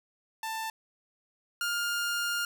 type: tone pair in turn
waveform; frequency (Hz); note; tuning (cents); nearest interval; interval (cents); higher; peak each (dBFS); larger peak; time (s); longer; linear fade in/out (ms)
sawtooth; 888 / 1409.6; A5 / F6; +16 / +16; minor sixth; 800; second; -29 / -25; second; 0.43-0.7 / 1.61-2.45; second; 2
effects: none